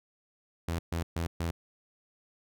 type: tone bursts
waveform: sawtooth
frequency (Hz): 83.8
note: E2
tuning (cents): +29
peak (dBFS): -26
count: 4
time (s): 0.68-1.51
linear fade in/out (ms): 5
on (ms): 110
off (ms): 130
effects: none